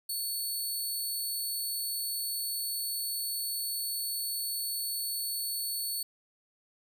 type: tone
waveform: 10% pulse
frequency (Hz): 4435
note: C#8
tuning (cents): 0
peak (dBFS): -25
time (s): 0.09-6.03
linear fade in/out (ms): 5
effects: none